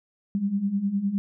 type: beating tone pair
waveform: sine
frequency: 193.1 / 202.9 Hz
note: G3 / G#3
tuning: -26 / -40 cents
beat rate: 9.8 Hz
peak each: -29 / -24 dBFS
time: 0.35-1.18 s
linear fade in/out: 0 ms
effects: none